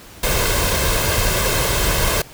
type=noise with comb filter; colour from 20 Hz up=pink; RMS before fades=-18 dBFS; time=0.23-2.22 s; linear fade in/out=5 ms; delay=1.9 ms; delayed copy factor=+0.55; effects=pink hiss -41 dBFS RMS until 2.33 s